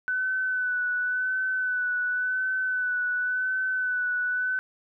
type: tone with vibrato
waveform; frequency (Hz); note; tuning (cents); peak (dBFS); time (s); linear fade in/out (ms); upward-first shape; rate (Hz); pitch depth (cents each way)
sine; 1500; F#6; +23; -24; 0.08-4.59; 0; sine; 0.92; 26
effects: none